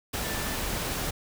sine tone in noise, 1766 Hz, A6, 6 cents sharp, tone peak -40 dBFS, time 0.23-0.55 s, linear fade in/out 10 ms, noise pink, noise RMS -31 dBFS, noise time 0.13-1.11 s, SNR -12 dB, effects none

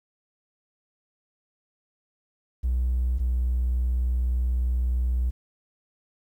triangle tone pair in turn, 62 / 61.67 Hz, B1 / B1, +7 / -2 cents, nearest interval unison, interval 9 cents, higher first, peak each -18 dBFS, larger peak neither, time 2.63-3.19 / 3.19-5.31 s, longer second, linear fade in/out 20 ms, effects tanh soft clip ceiling -18 dBFS + 10-bit

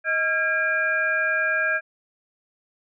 sine tone cluster, 629 / 1374 / 1625 / 2395 Hz, D#5 / F6 / G#6 / D7, +19 / -29 / -38 / +33 cents, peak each -29 / -30 / -21 / -30 dBFS, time 0.04-1.81 s, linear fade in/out 50 ms, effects none

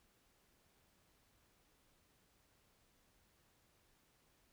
silence, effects pink hiss -74 dBFS RMS until 4.52 s

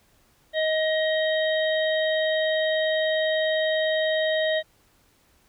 harmonic tone, 629 Hz, D#5, 19 cents sharp, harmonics 1 / 3 / 5 / 6, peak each -22 / -28 / -34 / -32 dBFS, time 0.53-4.63 s, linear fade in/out 50 ms, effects pink hiss -62 dBFS RMS until 5.48 s

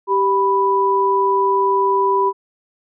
sine tone pair together, 391 / 987.8 Hz, G4 / B5, -4 / 0 cents, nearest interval octave + major third, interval 1604 cents, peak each -17 / -15 dBFS, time 0.07-2.33 s, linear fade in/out 50 ms, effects none

